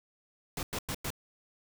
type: noise bursts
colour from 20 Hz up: pink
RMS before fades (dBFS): -35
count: 4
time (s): 0.57-1.104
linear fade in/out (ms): 2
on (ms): 60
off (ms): 98
effects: none